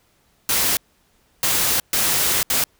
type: noise bursts at uneven times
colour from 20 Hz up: white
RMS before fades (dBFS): -19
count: 4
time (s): 0.49-0.77 / 1.43-1.8 / 1.93-2.43 / 2.5-2.64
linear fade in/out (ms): 2
effects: pink hiss -61 dBFS RMS until 2.79 s